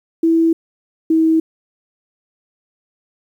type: tone pair in turn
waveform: sine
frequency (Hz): 328.5 / 321.7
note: E4 / E4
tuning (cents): -6 / -42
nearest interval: unison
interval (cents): 36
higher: first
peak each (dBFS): -10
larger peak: neither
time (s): 0.23-0.53 / 1.1-1.4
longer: neither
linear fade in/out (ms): 5
effects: 8-bit